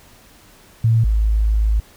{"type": "tone pair in turn", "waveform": "sine", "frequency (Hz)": [113.4, 53.64], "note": ["A#2", "A1"], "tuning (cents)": [-47, -43], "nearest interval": "octave + minor second", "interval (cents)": 1296, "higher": "first", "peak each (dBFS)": [-11, -13], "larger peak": "first", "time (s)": [[0.84, 1.04], [1.04, 1.8]], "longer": "second", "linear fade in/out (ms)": 5, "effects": ["pink hiss -48 dBFS RMS until 1.96 s"]}